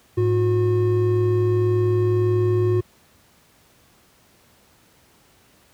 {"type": "tone pair together", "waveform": "triangle", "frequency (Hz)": [106.46, 361.1], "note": ["G#2", "F#4"], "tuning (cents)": [43, -42], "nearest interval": "octave + major sixth", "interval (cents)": 2115, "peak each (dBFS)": -17, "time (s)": [0.17, 2.81], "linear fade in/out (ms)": 10, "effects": ["pink hiss -56 dBFS RMS until 5.73 s", "high-pass 60 Hz 12 dB/octave"]}